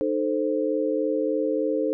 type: chord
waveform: sine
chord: A diminished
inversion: second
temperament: equal with one note detuned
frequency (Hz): 306.1 / 440 / 523.3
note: Eb4 / A4 / C5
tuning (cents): -28 / 0 / 0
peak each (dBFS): -26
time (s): 0.01-1.93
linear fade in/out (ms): 0
effects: none